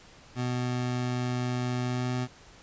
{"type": "tone with pitch glide", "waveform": "25% pulse", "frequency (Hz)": [124.3, 125.38], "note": ["B2", "B2"], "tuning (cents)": [12, 27], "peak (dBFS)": -24, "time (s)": [0.35, 2.28], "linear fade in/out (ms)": 50, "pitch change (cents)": 15, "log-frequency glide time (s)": [1.82, 2.14], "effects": ["pink hiss -53 dBFS RMS until 2.62 s", "resampled to 16000 Hz"]}